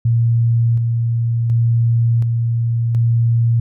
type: tone with tremolo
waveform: sine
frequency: 116.54 Hz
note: A#2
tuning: in tune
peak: -11 dBFS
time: 0.05-3.6 s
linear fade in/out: 5 ms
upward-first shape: square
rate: 0.69 Hz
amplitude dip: 30%
effects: none